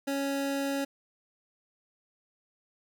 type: tone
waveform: 25% pulse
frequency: 277.2 Hz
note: C#4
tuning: in tune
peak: -25 dBFS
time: 0.07-0.85 s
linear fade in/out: 10 ms
effects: none